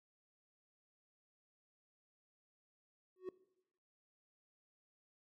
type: tone with exponential growth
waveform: triangle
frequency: 370 Hz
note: F#4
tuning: in tune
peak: -35 dBFS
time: 3.16-3.29 s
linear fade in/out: 2 ms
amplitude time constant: 27 ms
effects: noise-tail reverb RT60 0.9 s tail -20 dB re dry